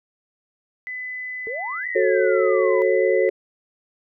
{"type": "tone", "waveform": "sine", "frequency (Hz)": 2007, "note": "B6", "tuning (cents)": 27, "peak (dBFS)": -28, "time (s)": [0.87, 3.29], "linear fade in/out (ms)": 0}
{"type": "exponential two-way sweep", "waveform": "sine", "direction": "up then down", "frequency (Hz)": [425.9, 1975.5, 969], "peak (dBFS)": -28, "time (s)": [1.47, 2.82], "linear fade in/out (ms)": 0, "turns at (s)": 1.87}
{"type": "chord", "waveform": "sine", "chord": "F# minor", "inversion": "none", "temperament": "equal with one note detuned", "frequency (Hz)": [370, 440, 544.5], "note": ["F#4", "A4", "C#5"], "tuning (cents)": [0, 0, -31], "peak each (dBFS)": -20, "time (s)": [1.95, 3.3], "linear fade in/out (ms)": 10}
{"effects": []}